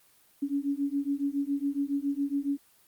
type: beating tone pair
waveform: sine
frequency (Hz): 278 / 285.2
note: C#4 / C#4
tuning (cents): +5 / +49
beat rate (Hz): 7.2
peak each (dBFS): -30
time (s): 0.42-2.58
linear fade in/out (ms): 10
effects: white hiss -62 dBFS RMS until 2.87 s + Opus 24 kbps